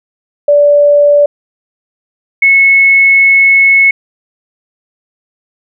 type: tone pair in turn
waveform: sine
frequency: 581 / 2194 Hz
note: D5 / C#7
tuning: -19 / -18 cents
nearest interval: octave + major seventh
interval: 2301 cents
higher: second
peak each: -3 dBFS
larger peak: neither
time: 0.48-1.26 / 2.42-3.91 s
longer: second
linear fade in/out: 5 ms
effects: none